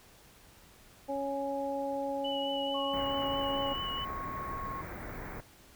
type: harmonic tone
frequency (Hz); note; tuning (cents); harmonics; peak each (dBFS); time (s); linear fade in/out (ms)
277.2; C#4; 0; 1 / 2 / 3; -38 / -34 / -37; 1.08-3.74; 20
type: tone with vibrato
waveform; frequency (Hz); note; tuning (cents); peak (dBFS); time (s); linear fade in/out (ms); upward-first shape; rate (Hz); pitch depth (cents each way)
sine; 2953; F#7; -4; -36; 2.24-4.05; 10; triangle; 4.6; 27
type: tone with pitch glide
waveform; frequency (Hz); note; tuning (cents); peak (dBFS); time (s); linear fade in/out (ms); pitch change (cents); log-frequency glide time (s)
sine; 1096 to 1085.9; C#6 to C#6; -20 to -36; -37; 2.74-4.82; 10; -16; 4.63-4.7
type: band-stop noise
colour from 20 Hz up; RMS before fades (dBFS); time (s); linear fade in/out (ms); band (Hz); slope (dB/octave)
pink; -42; 2.93-5.41; 10; 2300 to 16000; 96
effects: pink hiss -58 dBFS RMS until 5.75 s